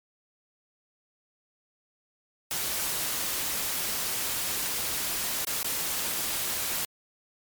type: noise with dropouts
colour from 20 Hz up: white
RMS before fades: -30 dBFS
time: 2.51-6.85 s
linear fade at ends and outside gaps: 1 ms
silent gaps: 5.448-5.47 / 5.63-5.644 s
effects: MP3 96 kbps